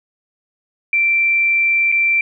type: tone with dropouts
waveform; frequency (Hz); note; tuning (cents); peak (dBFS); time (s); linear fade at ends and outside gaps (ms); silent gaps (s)
sine; 2349; D7; 0; -12; 0.93-2.21; 2; 1.918-1.923
effects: none